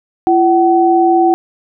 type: tone pair together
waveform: sine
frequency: 340 / 755.8 Hz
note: F4 / F#5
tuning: -46 / +37 cents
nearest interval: octave + major second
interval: 1383 cents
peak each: -10 dBFS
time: 0.27-1.34 s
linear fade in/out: 0 ms
effects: none